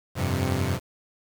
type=chord; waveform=sawtooth; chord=F suspended second; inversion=none; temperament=equal with one note detuned; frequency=87.31 / 98 / 130.21 Hz; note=F2 / G2 / C3; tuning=0 / 0 / -8 cents; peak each=-24 dBFS; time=0.15-0.8 s; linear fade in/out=50 ms; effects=7-bit